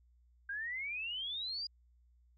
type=exponential sweep; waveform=sine; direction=up; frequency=1582 to 4894 Hz; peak=-37 dBFS; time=0.49-1.67 s; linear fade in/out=5 ms; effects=added 60 Hz sine -64 dBFS peak until 2.37 s